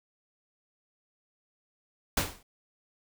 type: noise with exponential decay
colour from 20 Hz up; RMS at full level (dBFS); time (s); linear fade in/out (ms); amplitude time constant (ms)
pink; -23; 2.17-2.43; 5; 55
effects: none